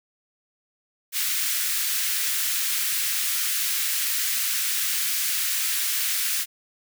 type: high-pass noise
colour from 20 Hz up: white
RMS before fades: -25 dBFS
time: 1.12-6.46 s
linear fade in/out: 50 ms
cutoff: 1500 Hz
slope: 24 dB/octave
effects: none